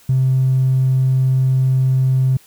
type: tone with tanh clipping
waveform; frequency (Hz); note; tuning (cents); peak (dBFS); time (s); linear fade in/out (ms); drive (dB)
triangle; 130.9; C3; +1; -11; 0.09-2.37; 5; 1
effects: white hiss -49 dBFS RMS until 2.46 s